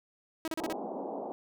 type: tone bursts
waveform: sawtooth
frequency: 321.2 Hz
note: E4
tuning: 45 cents flat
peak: -28 dBFS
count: 5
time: 0.45-0.726 s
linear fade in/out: 0 ms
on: 28 ms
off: 34 ms
type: band-pass noise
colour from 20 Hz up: white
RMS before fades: -38 dBFS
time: 0.59-1.32 s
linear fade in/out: 0 ms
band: 200 to 860 Hz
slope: 48 dB/octave
effects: none